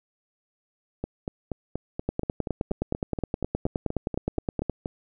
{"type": "two click trains", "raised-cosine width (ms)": 2, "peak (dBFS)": [-16, -12], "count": [17, 26], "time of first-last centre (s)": [[1.04, 4.859], [2.09, 4.697]], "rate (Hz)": [4.19, 9.59], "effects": []}